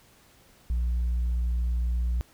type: tone with tanh clipping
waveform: sine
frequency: 59.8 Hz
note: A#1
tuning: 45 cents sharp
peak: -24 dBFS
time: 0.7-2.21 s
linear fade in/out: 0 ms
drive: 1 dB
effects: pink hiss -58 dBFS RMS until 2.33 s